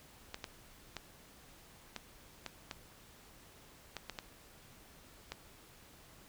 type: clicks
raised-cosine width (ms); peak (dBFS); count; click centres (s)
0.2; -23; 10; 0.344 / 0.442 / 0.967 / 1.963 / 2.463 / 2.712 / 3.967 / 4.097 / 4.188 / 5.32
effects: pink hiss -59 dBFS RMS until 6.28 s